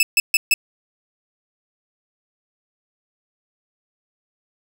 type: tone bursts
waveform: sawtooth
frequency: 2618 Hz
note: E7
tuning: 13 cents flat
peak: -9 dBFS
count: 4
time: 0-0.54 s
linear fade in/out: 2 ms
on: 30 ms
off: 140 ms
effects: none